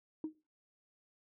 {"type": "tone with exponential decay", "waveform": "sine", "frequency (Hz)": 313.1, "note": "D#4", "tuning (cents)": 11, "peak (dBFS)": -30, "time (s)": [0.24, 0.35], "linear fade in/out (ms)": 2, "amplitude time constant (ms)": 23, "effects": ["noise-tail reverb RT60 0.3 s tail -19 dB re dry", "tanh soft clip ceiling -31 dBFS"]}